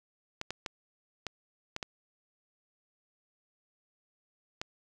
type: clicks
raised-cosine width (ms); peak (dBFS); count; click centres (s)
0.2; -18; 7; 0.414 / 0.506 / 0.662 / 1.267 / 1.764 / 1.828 / 4.615
effects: none